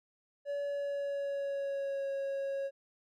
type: tone with pitch glide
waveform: triangle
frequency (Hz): 570 to 549.6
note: C#5 to C#5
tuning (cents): +48 to -15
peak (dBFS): -31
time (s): 0.45-2.71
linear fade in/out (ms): 50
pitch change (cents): -63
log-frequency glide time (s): 0.63-2.1
effects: none